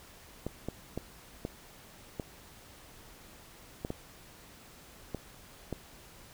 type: clicks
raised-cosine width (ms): 2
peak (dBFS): -21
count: 9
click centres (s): 0.466 / 0.686 / 0.976 / 1.451 / 2.198 / 3.849 / 3.904 / 5.147 / 5.727
effects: pink hiss -54 dBFS RMS until 6.33 s